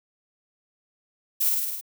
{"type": "noise with echo", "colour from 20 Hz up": "violet", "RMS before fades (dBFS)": -23, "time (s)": [1.4, 1.5], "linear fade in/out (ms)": 10, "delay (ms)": 52, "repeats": 6, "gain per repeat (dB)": -2, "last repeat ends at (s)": 1.812, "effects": []}